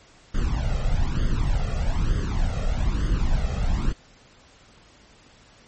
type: noise with flanger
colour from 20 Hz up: brown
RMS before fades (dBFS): -22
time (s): 0.34-3.93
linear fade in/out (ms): 10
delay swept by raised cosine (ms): 0.61 to 1.58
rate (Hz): 1.1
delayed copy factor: +0.75
effects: pink hiss -53 dBFS RMS until 5.67 s + MP3 32 kbps